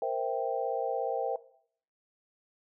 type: chord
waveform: sine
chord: C dominant seventh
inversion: third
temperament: equal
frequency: 466.2 / 523.3 / 659.3 / 784 Hz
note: Bb4 / C5 / E5 / G5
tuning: 0 / 0 / 0 / 0 cents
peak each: -34 dBFS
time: 0.02-1.36 s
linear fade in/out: 2 ms
effects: noise-tail reverb RT60 0.6 s tail -18 dB re dry